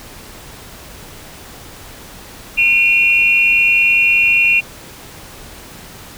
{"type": "tone pair together", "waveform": "sine", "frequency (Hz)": [2425, 2745], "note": ["D#7", "F7"], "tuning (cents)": [-45, -31], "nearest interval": "major second", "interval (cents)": 214, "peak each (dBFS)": -12, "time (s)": [2.57, 4.61], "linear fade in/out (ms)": 20, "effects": ["pink hiss -36 dBFS RMS until 6.17 s"]}